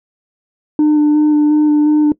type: tone with vibrato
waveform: sine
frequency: 300 Hz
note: D4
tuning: 37 cents sharp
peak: -5 dBFS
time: 0.79-2.12 s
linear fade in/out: 2 ms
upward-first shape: square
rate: 2.8 Hz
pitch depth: 12 cents each way
effects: noise-tail reverb RT60 0.1 s tail -21 dB re dry + tanh soft clip ceiling -7 dBFS